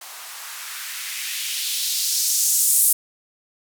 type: noise with band-pass filter sweep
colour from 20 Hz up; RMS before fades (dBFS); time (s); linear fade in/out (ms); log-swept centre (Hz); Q
violet; -23; 0.01-2.93; 5; 740 to 10000; 1.6
effects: none